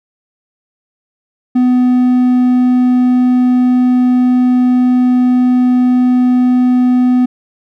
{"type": "tone", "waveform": "triangle", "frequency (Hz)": 250.1, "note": "B3", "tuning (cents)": 22, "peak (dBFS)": -5, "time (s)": [1.55, 7.26], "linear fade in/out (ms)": 10, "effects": []}